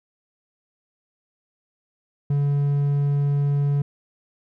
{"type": "tone", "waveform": "triangle", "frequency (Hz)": 142.7, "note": "D3", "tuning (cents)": -49, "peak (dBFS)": -16, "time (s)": [2.3, 3.82], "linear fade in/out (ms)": 5, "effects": []}